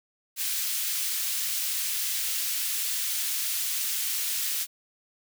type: high-pass noise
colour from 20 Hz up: white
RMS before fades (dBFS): -29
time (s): 0.36-4.67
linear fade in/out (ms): 50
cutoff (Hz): 2300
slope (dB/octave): 12
effects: none